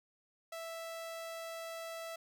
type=tone; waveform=sawtooth; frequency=659.3 Hz; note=E5; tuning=in tune; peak=-38 dBFS; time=0.52-2.16 s; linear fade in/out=5 ms; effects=none